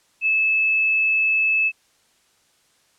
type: tone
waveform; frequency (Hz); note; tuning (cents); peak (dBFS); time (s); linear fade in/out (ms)
sine; 2610; E7; -18; -16; 0.21-1.72; 50
effects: white hiss -61 dBFS RMS until 2.98 s + low-pass 9000 Hz 12 dB/octave